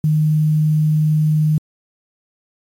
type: tone with quantisation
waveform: sine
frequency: 153.8 Hz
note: D#3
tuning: 20 cents flat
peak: -12 dBFS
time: 0.04-1.58 s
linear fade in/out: 2 ms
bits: 7
effects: AAC 48 kbps